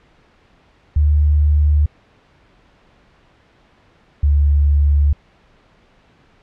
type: tone pair in turn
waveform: sine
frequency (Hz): 74.3 / 72.23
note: D2 / D2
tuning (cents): +21 / -28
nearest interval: unison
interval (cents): 49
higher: first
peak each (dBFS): -10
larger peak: neither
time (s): 0.96-1.86 / 4.23-5.13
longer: neither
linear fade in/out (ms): 5
effects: pink hiss -53 dBFS RMS until 6.42 s + low-pass 3000 Hz 12 dB/octave